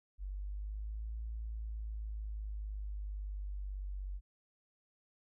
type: linear two-way sweep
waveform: sine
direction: up then down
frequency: 47.29 to 55.6 to 47.29 Hz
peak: -38 dBFS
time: 0.18-4.21 s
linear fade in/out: 50 ms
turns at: 1.21 s
effects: none